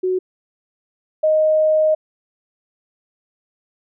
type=tone pair in turn; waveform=sine; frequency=370 / 622.3 Hz; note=F#4 / D#5; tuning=0 / 0 cents; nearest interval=major sixth; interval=900 cents; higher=second; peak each=-16 / -12 dBFS; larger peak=second; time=0.03-0.19 / 1.23-1.95 s; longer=second; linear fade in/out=10 ms; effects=none